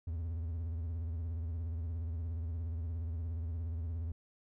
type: tone with vibrato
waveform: triangle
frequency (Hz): 82.41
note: E2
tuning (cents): 0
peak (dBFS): -33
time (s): 0.07-4.12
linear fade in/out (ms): 5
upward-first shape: sine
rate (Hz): 17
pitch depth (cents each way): 110
effects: none